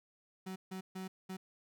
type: tone bursts at uneven times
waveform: 35% pulse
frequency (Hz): 187.8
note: F#3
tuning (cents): +26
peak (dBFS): -39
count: 4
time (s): 0.46-0.56 / 0.71-0.81 / 0.95-1.08 / 1.29-1.37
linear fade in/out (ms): 10
effects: none